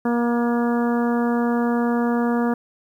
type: harmonic tone with a mistuned harmonic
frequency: 237.5 Hz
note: A#3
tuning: 33 cents sharp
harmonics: 1 / 2 / 3 / 4 / 5 / 6 / 7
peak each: -19 / -25 / -29 / -31 / -33 / -35 / -36 dBFS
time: 0.05-2.54 s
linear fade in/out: 5 ms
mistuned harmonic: 7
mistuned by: +19 cents
effects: 9-bit